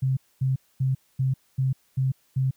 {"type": "tone bursts", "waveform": "sine", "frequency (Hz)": 132, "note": "C3", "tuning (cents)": 16, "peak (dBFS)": -20, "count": 7, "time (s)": [0.02, 2.51], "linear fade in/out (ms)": 10, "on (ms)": 150, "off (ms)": 240, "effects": ["white hiss -65 dBFS RMS until 2.56 s"]}